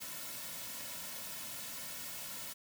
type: noise with comb filter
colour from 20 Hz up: white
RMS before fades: -44 dBFS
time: 0-2.54 s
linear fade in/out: 20 ms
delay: 2.5 ms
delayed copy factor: -0.65
effects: none